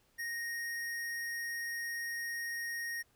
square tone, 1864.7 Hz, A#6, in tune, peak -37 dBFS, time 0.18-3.03 s, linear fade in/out 20 ms, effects pink hiss -71 dBFS RMS until 3.15 s

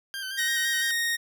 20% pulse tone with vibrato, 1560 Hz, G6, 9 cents flat, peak -27 dBFS, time 0.14-0.91 s, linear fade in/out 0 ms, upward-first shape square, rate 5.9 Hz, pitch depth 35 cents each way
sawtooth tone with pitch glide, 1873 to 1862.2 Hz, A#6 to A#6, +8 to -2 cents, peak -21 dBFS, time 0.37-1.17 s, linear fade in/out 20 ms, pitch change -10 cents, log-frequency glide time 0.78-0.89 s
effects none

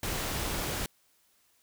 pink noise, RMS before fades -33 dBFS, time 0.03-0.86 s, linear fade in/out 2 ms, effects white hiss -68 dBFS RMS until 1.62 s

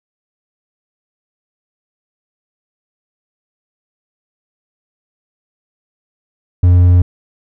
triangle tone, 88.9 Hz, F2, 31 cents sharp, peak -3 dBFS, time 6.63-7.02 s, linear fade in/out 5 ms, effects none

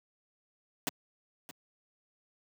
pink noise with echo, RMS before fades -32 dBFS, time 0.87-0.89 s, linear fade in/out 0 ms, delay 620 ms, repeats 1, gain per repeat -14 dB, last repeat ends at 1.51 s, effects high-pass 150 Hz 12 dB/octave

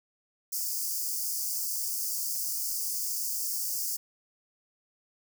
white high-pass noise, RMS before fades -32 dBFS, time 0.52-3.97 s, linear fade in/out 10 ms, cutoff 4700 Hz, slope 96 dB/octave, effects none

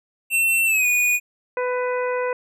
square tone with pitch glide, 2699 to 2461 Hz, E7 to D#7, +40 to -20 cents, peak -17 dBFS, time 0.3-1.2 s, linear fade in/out 50 ms, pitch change -160 cents, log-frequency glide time 0.66-0.86 s
harmonic tone, 498.3 Hz, B4, 15 cents sharp, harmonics 1 / 2 / 3 / 4 / 5, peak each -22 / -28 / -32 / -34 / -36 dBFS, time 1.57-2.33 s, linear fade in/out 2 ms
effects none

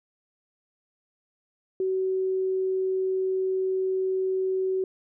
sine tone, 377.3 Hz, F#4, 34 cents sharp, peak -23 dBFS, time 1.8-4.84 s, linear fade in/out 2 ms, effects none

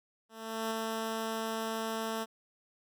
10% pulse tone with ADSR envelope, 223.2 Hz, A3, 25 cents sharp, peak -23 dBFS, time 0.29-2.26 s, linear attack 420 ms, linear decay 8 ms, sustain -2 dB, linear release 37 ms, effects none

